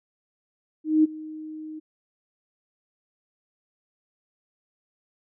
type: tone with ADSR envelope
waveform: sine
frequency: 311.1 Hz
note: D#4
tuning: in tune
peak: -13 dBFS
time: 0.84-1.8 s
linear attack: 200 ms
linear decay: 19 ms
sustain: -21 dB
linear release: 17 ms
effects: none